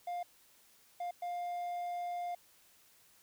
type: tone bursts at uneven times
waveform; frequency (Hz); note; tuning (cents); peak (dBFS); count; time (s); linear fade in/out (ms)
triangle; 704; F5; +14; -34; 3; 0.07-0.23 / 1-1.11 / 1.22-2.35; 5
effects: white hiss -65 dBFS RMS until 3.22 s